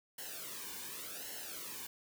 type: noise with flanger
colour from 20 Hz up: white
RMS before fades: -45 dBFS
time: 0.18-1.87 s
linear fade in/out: 5 ms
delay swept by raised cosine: 0.83 to 1.55 ms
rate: 0.88 Hz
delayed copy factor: -0.75
effects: none